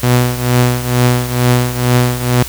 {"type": "tone with tremolo", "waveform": "sawtooth", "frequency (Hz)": 123.47, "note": "B2", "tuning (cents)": 0, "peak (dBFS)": -3, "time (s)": [0.03, 2.43], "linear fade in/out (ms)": 5, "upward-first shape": "triangle", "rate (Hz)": 2.2, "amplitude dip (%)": 80, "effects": ["added 60 Hz sine -29 dBFS peak until 2.48 s", "white hiss -28 dBFS RMS until 2.48 s"]}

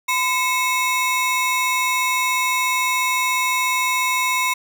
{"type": "ring-modulated tone", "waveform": "35% pulse", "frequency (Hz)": 1600, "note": "G6", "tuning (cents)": 35, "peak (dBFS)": -13, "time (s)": [0.08, 4.54], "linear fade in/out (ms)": 10, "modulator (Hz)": 583, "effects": []}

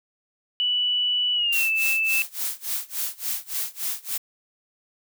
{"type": "tone with pitch glide", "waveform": "sine", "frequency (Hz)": [2960, 2637], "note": ["F#7", "E7"], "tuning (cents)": [0, 0], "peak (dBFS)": -20, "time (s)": [0.6, 2.22], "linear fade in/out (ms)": 0, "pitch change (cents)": -200, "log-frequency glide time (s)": [1.34, 1.68]}
{"type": "noise with tremolo", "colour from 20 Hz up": "blue", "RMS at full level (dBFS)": -26, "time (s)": [1.52, 4.18], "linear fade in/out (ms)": 10, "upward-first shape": "sine", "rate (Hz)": 3.5, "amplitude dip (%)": 95}
{"effects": []}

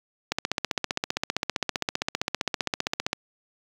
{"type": "click train", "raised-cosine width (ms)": 0.2, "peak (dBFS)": -7, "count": 44, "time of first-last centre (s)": [0.32, 3.13], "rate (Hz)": 15.3, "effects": ["high-pass 100 Hz 12 dB/octave", "7-bit"]}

